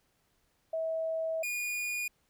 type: tone pair in turn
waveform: sine / 45% pulse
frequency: 647 / 2443 Hz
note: E5 / D#7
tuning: -32 / -32 cents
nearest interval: octave + major seventh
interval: 2300 cents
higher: second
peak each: -30 / -32 dBFS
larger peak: first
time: 0.73-1.43 / 1.43-2.08 s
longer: first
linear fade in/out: 5 ms
effects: pink hiss -73 dBFS RMS until 2.29 s